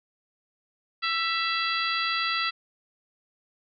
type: harmonic tone with a mistuned harmonic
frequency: 668 Hz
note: E5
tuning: 23 cents sharp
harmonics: 2 / 3 / 4 / 5 / 6 / 7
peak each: -29 / -31 / -32 / -33 / -34 / -34 dBFS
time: 1.02-2.51 s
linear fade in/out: 20 ms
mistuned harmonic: 3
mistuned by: -33 cents
effects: none